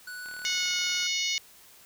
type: tone with pitch glide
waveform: square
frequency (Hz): 1480 to 1442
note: F#6 to F#6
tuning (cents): 0 to -45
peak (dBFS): -38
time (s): 0.07-1.07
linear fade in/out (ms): 5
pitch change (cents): -45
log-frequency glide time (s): 0.48-0.75
type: click train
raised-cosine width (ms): 0.3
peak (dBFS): -32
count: 30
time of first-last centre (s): 0.26-1.027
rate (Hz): 37.8
type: harmonic tone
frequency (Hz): 731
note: F#5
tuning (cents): -21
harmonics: 3 / 4 / 5 / 6 / 7 / 8 / 9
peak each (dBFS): -32 / -33 / -34 / -35 / -35 / -36 / -37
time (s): 0.45-1.38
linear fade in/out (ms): 0
effects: white hiss -54 dBFS RMS until 1.85 s